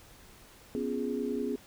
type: chord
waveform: sine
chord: C# dominant seventh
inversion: third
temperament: equal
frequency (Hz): 246.9 / 277.2 / 349.2 / 415.3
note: B3 / C#4 / E#4 / G#4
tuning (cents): 0 / 0 / 0 / 0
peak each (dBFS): -34 / -36 / -40 / -34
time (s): 0.75-1.56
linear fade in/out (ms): 0
effects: pink hiss -55 dBFS RMS until 1.66 s